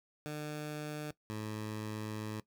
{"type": "tone pair in turn", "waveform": "15% pulse", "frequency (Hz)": [150.5, 107.72], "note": ["D3", "A2"], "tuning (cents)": [43, -36], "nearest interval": "tritone", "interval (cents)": 579, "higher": "first", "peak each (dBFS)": [-32, -32], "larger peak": "neither", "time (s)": [[0.26, 1.11], [1.3, 2.4]], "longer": "second", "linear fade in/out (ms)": 0, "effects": ["noise-tail reverb RT60 0.1 s tail -18 dB re dry"]}